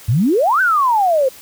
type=exponential two-way sweep; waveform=sine; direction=up then down; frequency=99.3 to 1568 to 506 Hz; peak=-11 dBFS; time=0.08-1.29 s; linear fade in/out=10 ms; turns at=0.61 s; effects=white hiss -40 dBFS RMS until 1.41 s